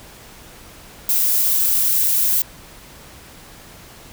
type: noise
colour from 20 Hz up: violet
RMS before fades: -17 dBFS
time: 1.09-2.42 s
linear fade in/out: 2 ms
effects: pink hiss -42 dBFS RMS until 4.12 s